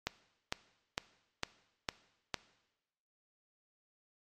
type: click train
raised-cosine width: 0.2 ms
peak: -15 dBFS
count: 6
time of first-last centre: 0.07-2.343 s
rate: 2.2 Hz
effects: noise-tail reverb RT60 1.0 s tail -18 dB re dry + MP3 64 kbps